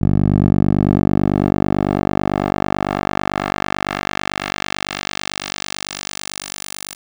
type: tone with band-pass filter sweep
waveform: 10% pulse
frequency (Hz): 49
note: G1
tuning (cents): 0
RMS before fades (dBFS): -19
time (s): 0.01-6.95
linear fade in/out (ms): 10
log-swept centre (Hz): 140 to 11000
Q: 0.77
effects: none